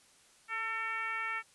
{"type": "tone with frequency modulation", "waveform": "sine", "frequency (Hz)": 1800, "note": "A6", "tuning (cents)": 39, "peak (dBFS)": -33, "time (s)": [0.48, 1.43], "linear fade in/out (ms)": 50, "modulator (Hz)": 455, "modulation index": 1.5, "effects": ["white hiss -63 dBFS RMS until 1.54 s", "resampled to 24000 Hz"]}